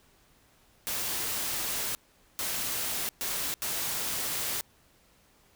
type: noise bursts at uneven times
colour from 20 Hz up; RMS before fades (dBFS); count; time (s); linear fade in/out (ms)
white; -32; 4; 0.87-1.95 / 2.39-3.09 / 3.21-3.54 / 3.62-4.61; 0
effects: pink hiss -63 dBFS RMS until 5.55 s